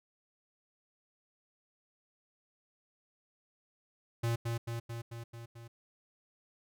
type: tone with echo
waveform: square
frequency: 116.54 Hz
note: A#2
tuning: in tune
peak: -30 dBFS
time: 4.23-4.36 s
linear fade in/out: 10 ms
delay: 220 ms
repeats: 6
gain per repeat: -3 dB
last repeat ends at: 5.68 s
effects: none